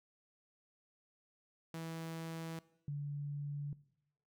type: tone pair in turn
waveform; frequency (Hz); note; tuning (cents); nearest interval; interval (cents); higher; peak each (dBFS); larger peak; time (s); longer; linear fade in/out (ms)
sawtooth / sine; 163.5 / 144.24; E3 / D3; -14 / -31; major second; 217; first; -38 / -37; second; 1.74-2.59 / 2.88-3.73; neither; 2
effects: noise-tail reverb RT60 0.8 s tail -20 dB re dry